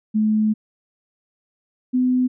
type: tone pair in turn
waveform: sine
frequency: 215.3 / 252.7 Hz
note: A3 / B3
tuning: -37 / +40 cents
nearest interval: minor third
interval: 277 cents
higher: second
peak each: -15 dBFS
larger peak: neither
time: 0.14-0.54 / 1.93-2.28 s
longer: first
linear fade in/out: 20 ms
effects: none